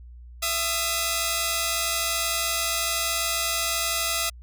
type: tone pair together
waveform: 5% pulse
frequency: 669.3 / 1246 Hz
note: E5 / D#6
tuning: +26 / +2 cents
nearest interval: major seventh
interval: 1076 cents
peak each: -15 dBFS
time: 0.42-4.3 s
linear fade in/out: 10 ms
effects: added 60 Hz sine -41 dBFS peak until 4.42 s